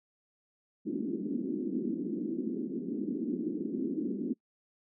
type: band-pass noise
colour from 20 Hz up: white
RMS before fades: -34 dBFS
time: 0.85-4.34 s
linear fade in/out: 20 ms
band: 200 to 350 Hz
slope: 48 dB/octave
effects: noise-tail reverb RT60 0.1 s tail -24 dB re dry